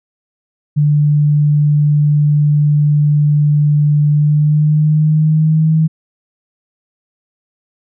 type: tone with pitch glide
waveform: sine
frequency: 148 to 158.62 Hz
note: D3 to D#3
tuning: +14 to +34 cents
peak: -8 dBFS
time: 0.76-5.88 s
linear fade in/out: 20 ms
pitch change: +120 cents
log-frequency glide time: 4.11-5.75 s
effects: none